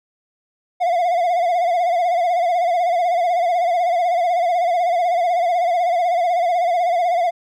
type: tone with vibrato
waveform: triangle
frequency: 698.5 Hz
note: F5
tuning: in tune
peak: -13 dBFS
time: 0.8-7.31 s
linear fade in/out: 20 ms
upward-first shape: sine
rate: 16 Hz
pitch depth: 79 cents each way
effects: none